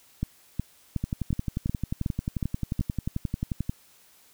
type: two click trains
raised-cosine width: 5 ms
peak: -15 / -14 dBFS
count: 31 / 8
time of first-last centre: 1.04-3.695 / 0.23-2.794 s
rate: 11.3 / 2.73 Hz
effects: white hiss -58 dBFS RMS until 4.33 s